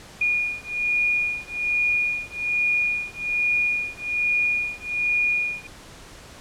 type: beating tone pair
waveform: sine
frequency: 2438 / 2439.2 Hz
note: D#7 / D#7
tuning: -36 / -35 cents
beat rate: 1.2 Hz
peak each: -24 dBFS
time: 0.21-5.67 s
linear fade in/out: 5 ms
effects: pink hiss -44 dBFS RMS until 6.4 s + low-pass 9000 Hz 12 dB/octave